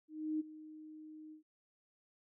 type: tone with ADSR envelope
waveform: sine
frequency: 310 Hz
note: D#4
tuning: 6 cents flat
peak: -32 dBFS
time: 0.08-1.43 s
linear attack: 320 ms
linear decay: 18 ms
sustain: -17 dB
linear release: 110 ms
effects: none